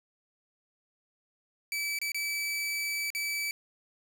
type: tone with dropouts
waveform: sawtooth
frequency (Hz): 2304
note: D7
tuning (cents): -34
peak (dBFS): -27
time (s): 1.72-3.51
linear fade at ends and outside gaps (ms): 1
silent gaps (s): 1.988-2.015 / 2.119-2.145 / 3.103-3.149
effects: 9-bit